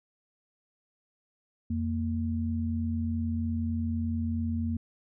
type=tone pair together; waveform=sine; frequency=86.6 / 230.8 Hz; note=F2 / A#3; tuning=-14 / -17 cents; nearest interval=octave + perfect fourth; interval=1697 cents; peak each=-30 / -30 dBFS; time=1.7-4.77 s; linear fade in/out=5 ms; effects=none